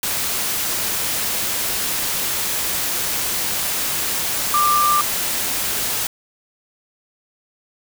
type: tone in noise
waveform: sine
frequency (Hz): 1187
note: D6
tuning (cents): +18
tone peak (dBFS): -14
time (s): 4.54-5.01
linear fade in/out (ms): 2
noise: white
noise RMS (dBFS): -22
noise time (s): 0.03-6.07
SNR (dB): +5
effects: none